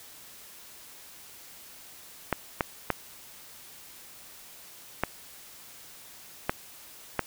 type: clicks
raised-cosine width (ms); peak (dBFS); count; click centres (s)
0.5; -9; 6; 2.327 / 2.608 / 2.903 / 5.036 / 6.495 / 7.193
effects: white hiss -49 dBFS RMS until 7.26 s